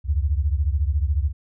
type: beating tone pair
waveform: sine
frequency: 68.8 / 82.8 Hz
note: C#2 / E2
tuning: -12 / +8 cents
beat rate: 14 Hz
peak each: -20 / -23 dBFS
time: 0.04-1.33 s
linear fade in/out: 50 ms
effects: none